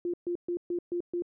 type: tone bursts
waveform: sine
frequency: 349.2 Hz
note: F4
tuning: in tune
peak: -28 dBFS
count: 6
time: 0.05-1.222 s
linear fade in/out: 2 ms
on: 87 ms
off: 130 ms
effects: none